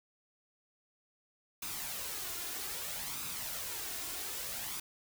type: noise with flanger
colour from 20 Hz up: white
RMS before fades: -40 dBFS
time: 1.62-4.8 s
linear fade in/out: 5 ms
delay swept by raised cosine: 0.79 to 2.89 ms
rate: 0.62 Hz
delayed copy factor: +0.5
effects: none